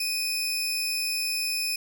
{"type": "tone pair together", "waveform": "sawtooth", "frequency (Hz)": [2489, 5274], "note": ["D#7", "E8"], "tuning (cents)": [0, 0], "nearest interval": "octave + minor second", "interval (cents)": 1300, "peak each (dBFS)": -26, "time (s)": [0, 1.76], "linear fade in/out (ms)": 5, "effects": []}